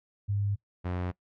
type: tone pair in turn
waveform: sine / sawtooth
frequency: 101.3 / 89.91 Hz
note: G#2 / F#2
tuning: -43 / -49 cents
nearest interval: major second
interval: 206 cents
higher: first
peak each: -26 dBFS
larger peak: neither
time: 0.28-0.56 / 0.84-1.12 s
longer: neither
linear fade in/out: 20 ms
effects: noise-tail reverb RT60 0.1 s tail -21 dB re dry + low-pass 2000 Hz 12 dB/octave